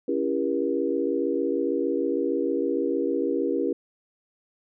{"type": "chord", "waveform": "sine", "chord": "C# diminished seventh", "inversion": "none", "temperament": "just", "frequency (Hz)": [277.2, 332.6, 399.1, 479], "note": ["C#4", "E4", "G4", "Bb4"], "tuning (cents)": [0, 16, 31, 47], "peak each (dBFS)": -28, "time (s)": [0.08, 3.73], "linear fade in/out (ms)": 5, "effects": []}